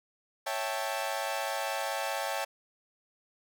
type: chord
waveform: sawtooth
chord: A dominant seventh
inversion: first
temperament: equal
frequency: 554.4 / 659.3 / 784 / 880 Hz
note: C#5 / E5 / G5 / A5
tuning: 0 / 0 / 0 / 0 cents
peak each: -33 dBFS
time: 0.46-2.45 s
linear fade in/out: 10 ms
effects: none